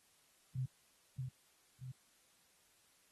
sine tone with echo, 129.2 Hz, C3, 21 cents flat, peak -35 dBFS, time 0.55-0.66 s, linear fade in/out 10 ms, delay 630 ms, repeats 2, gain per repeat -4 dB, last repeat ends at 1.92 s, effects white hiss -71 dBFS RMS until 3.11 s + AAC 32 kbps

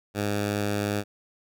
10% pulse tone, 102.8 Hz, G#2, 17 cents flat, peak -17 dBFS, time 0.14-1.04 s, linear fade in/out 50 ms, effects none

